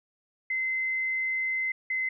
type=tone pair in turn; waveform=sine; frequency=2060 / 2053 Hz; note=C7 / C7; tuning=-28 / -33 cents; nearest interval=unison; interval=5 cents; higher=first; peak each=-26 dBFS; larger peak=neither; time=0.5-1.72 / 1.9-2.09 s; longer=first; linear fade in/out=5 ms; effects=none